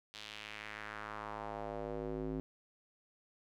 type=tone with band-pass filter sweep; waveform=square; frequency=53.2 Hz; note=G#1; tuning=42 cents sharp; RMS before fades=-43 dBFS; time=0.14-2.4 s; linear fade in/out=0 ms; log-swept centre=3800 to 290 Hz; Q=2; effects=none